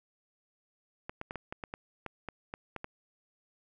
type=clicks; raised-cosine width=0.5 ms; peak=-23 dBFS; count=12; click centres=1.095 / 1.214 / 1.309 / 1.357 / 1.525 / 1.638 / 1.739 / 2.063 / 2.287 / 2.539 / 2.763 / 2.844 s; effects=none